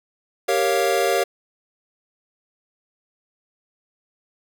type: chord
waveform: square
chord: G half-diminished seventh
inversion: none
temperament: equal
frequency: 392 / 466.2 / 554.4 / 698.5 Hz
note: G4 / Bb4 / Db5 / F5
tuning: 0 / 0 / 0 / 0 cents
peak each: -24 dBFS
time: 0.48-1.24 s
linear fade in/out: 10 ms
effects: none